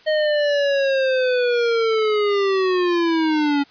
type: linear sweep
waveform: square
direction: down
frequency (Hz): 622.3 to 280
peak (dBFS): -17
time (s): 0.06-3.64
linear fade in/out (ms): 20
effects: white hiss -50 dBFS RMS until 3.7 s + resampled to 11025 Hz